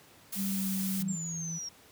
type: noise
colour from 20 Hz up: blue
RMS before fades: -37 dBFS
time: 0.32-1.03 s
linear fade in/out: 10 ms
type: tone with pitch glide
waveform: sine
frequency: 196 to 191.97 Hz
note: G3 to G3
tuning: 0 to -36 cents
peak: -30 dBFS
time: 0.35-1.17 s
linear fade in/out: 50 ms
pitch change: -36 cents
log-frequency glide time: 0.47-0.7 s
type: tone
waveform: sine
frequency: 164.81 Hz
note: E3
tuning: in tune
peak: -36 dBFS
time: 0.99-1.59 s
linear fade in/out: 20 ms
type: exponential sweep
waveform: sine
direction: down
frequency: 7500 to 5540 Hz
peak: -36 dBFS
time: 1.08-1.69 s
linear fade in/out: 5 ms
effects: pink hiss -57 dBFS RMS until 1.91 s + high-pass 100 Hz 12 dB/octave